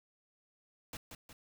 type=noise with echo; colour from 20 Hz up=pink; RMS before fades=-44 dBFS; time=0.93-0.97 s; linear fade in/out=2 ms; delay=180 ms; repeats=2; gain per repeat=-5 dB; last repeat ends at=1.33 s; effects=none